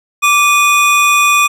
square tone pair together, 1168 / 2475 Hz, D6 / D#7, -10 / -10 cents, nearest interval octave + minor second, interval 1300 cents, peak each -11 dBFS, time 0.22-1.48 s, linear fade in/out 20 ms, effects low-pass 12000 Hz 12 dB/octave

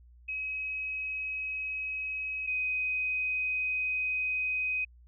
sine tone pair in turn, 2547 / 2512 Hz, D#7 / D#7, +40 / +16 cents, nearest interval unison, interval 24 cents, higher first, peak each -32 / -28 dBFS, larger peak second, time 0.28-2.47 / 2.47-4.85 s, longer second, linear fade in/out 10 ms, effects added 60 Hz sine -53 dBFS peak until 5.07 s

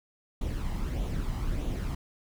brown noise with flanger, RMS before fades -31 dBFS, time 0.41-1.95 s, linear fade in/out 5 ms, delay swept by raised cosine 0.29 to 1.02 ms, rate 1.6 Hz, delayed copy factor +0.5, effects none

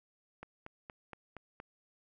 click train, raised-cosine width 0.5 ms, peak -30 dBFS, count 6, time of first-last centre 0.43-1.601 s, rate 4.27 Hz, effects none

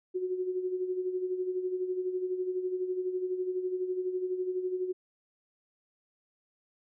sine tone with tremolo, 367.6 Hz, F#4, 11 cents flat, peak -27 dBFS, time 0.14-4.93 s, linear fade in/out 20 ms, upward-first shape sine, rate 12 Hz, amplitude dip 60%, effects none

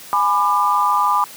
sine chord, G# diminished, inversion none, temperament just, 830.6 / 996.7 / 1196.1 Hz, G#5 / B5 / D6, 0 / +16 / +31 cents, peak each -21 / -17 / -17 dBFS, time 0.13-1.24 s, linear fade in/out 0 ms, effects white hiss -38 dBFS RMS until 1.36 s + high-pass 100 Hz 12 dB/octave

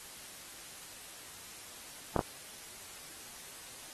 clicks, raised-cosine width 1 ms, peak -14 dBFS, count 2, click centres 2.163 / 2.192 s, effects white hiss -49 dBFS RMS until 3.93 s + AAC 32 kbps

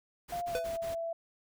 pink noise bursts, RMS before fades -46 dBFS, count 4, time 0.28-0.954 s, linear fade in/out 20 ms, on 140 ms, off 38 ms
sine tone with pitch glide, 698.5 to 666.2 Hz, F5 to E5, 0 to +18 cents, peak -33 dBFS, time 0.32-1.13 s, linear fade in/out 5 ms, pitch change -82 cents, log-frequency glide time 0.49-0.56 s
square tone with exponential decay, 500 Hz, B4, 21 cents sharp, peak -29 dBFS, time 0.55-0.73 s, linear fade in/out 1 ms, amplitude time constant 37 ms
effects none

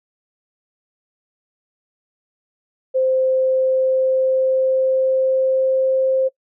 sine tone with pitch glide, 521 to 526.4 Hz, C5 to C5, -7 to +10 cents, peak -14 dBFS, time 2.94-6.29 s, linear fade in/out 20 ms, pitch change +17 cents, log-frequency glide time 3.18-6.12 s, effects noise-tail reverb RT60 0.1 s tail -22 dB re dry

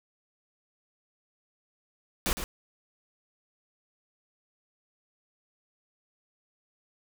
pink noise with echo, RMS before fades -27 dBFS, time 2.26-2.33 s, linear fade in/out 0 ms, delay 110 ms, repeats 1, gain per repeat -8 dB, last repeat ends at 2.44 s, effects none

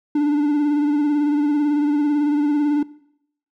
triangle tone with vibrato, 293.7 Hz, D4, in tune, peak -13 dBFS, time 0.15-2.83 s, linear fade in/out 5 ms, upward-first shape sine, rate 18 Hz, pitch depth 38 cents each way, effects noise-tail reverb RT60 0.7 s tail -20 dB re dry

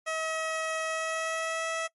15% pulse tone with pitch glide, 640 to 651.9 Hz, D#5 to E5, +49 to -19 cents, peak -23 dBFS, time 0.06-1.88 s, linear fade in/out 20 ms, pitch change +32 cents, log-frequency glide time 0.83-1.69 s, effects noise-tail reverb RT60 0.1 s tail -22 dB re dry + MP3 48 kbps

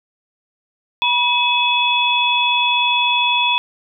sine tone cluster, 970 / 2557 / 3421 Hz, B5 / D#7 / A7, -31 / +47 / -49 cents, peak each -18 dBFS, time 1.02-3.58 s, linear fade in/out 0 ms, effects none

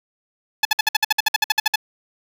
10% pulse tone bursts, 860 Hz, A5, 40 cents flat, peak -5 dBFS, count 15, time 0.63-1.758 s, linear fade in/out 5 ms, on 22 ms, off 57 ms, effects none

